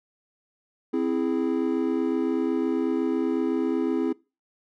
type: chord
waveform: triangle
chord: C augmented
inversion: none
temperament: equal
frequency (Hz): 261.6 / 329.6 / 415.3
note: C4 / E4 / G#4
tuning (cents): 0 / 0 / 0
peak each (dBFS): -24 / -24 / -27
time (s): 0.93-4.13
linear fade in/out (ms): 10
effects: noise-tail reverb RT60 0.3 s tail -23 dB re dry